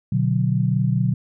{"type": "chord", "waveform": "sine", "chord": "B minor", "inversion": "none", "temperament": "just", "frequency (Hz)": [123.47, 148.16, 185.21], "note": ["B2", "D3", "F#3"], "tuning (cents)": [0, 16, 2], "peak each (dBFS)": [-20, -22, -22], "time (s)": [0.12, 1.14], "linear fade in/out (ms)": 5, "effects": []}